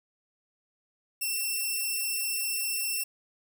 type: tone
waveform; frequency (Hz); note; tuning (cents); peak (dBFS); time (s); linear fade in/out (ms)
5% pulse; 2695; E7; +38; -19; 1.21-3.04; 10
effects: none